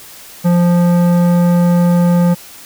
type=tone with tanh clipping; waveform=triangle; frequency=174.61 Hz; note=F3; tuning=in tune; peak=-10 dBFS; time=0.44-2.35 s; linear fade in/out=20 ms; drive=18 dB; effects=white hiss -36 dBFS RMS until 2.65 s